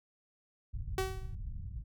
pink low-pass noise, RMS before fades -40 dBFS, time 0.73-1.84 s, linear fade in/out 20 ms, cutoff 120 Hz, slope 24 dB/octave
sawtooth tone with exponential decay, 379.6 Hz, F#4, 44 cents sharp, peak -25 dBFS, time 0.98-1.35 s, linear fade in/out 2 ms, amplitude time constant 80 ms
effects none

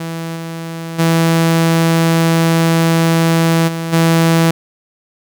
sawtooth tone with level steps, 164.81 Hz, E3, in tune, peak -17 / -19 / -6 / -15 / -5 dBFS, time 0-4.51 s, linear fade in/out 5 ms, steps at 0.35 / 0.98 / 3.67 / 3.92 s, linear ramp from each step 20 ms, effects none

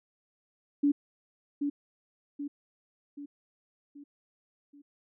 sine tone with echo, 286.9 Hz, D4, 40 cents flat, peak -21 dBFS, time 0.83-0.92 s, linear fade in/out 10 ms, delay 780 ms, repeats 5, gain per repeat -6 dB, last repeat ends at 4.82 s, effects none

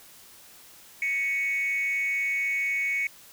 sine tone with frequency modulation, 2224 Hz, C#7, 5 cents sharp, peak -23 dBFS, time 1.02-3.07 s, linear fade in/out 2 ms, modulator 287 Hz, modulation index 0.45, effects tanh soft clip ceiling -21 dBFS + white hiss -51 dBFS RMS until 3.32 s

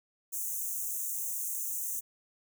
white high-pass noise, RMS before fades -35 dBFS, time 0.32-2.01 s, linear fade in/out 20 ms, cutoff 6100 Hz, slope 96 dB/octave, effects none

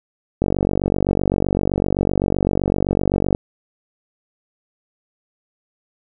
click train, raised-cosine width 2 ms, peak -4 dBFS, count 141, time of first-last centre 0.42-3.349 s, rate 47.8 Hz, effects none

